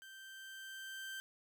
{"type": "tone with level ramp", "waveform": "30% pulse", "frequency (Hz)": 1562, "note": "G6", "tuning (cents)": -7, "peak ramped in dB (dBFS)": [-50, -40], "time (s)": [0.02, 1.2], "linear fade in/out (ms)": 0, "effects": []}